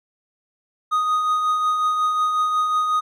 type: tone with tremolo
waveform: triangle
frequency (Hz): 1244.5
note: D#6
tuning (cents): 0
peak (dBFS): -14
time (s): 0.91-3.01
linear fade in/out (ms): 20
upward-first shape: triangle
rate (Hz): 5.5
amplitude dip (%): 40
effects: none